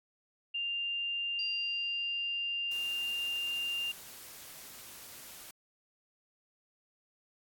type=tone; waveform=sine; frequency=2794 Hz; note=F7; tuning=in tune; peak=-32 dBFS; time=0.54-3.92 s; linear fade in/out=10 ms
type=tone with exponential decay; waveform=sine; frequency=4771 Hz; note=D8; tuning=26 cents sharp; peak=-36 dBFS; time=1.39-3.19 s; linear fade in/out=2 ms; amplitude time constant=390 ms
type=noise; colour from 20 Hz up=white; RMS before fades=-49 dBFS; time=2.71-5.51 s; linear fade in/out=5 ms
effects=AAC 64 kbps